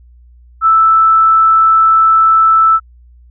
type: tone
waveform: sine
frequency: 1318.5 Hz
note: E6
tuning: in tune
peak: -5 dBFS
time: 0.61-2.8 s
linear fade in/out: 50 ms
effects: added 60 Hz sine -39 dBFS peak until 3.3 s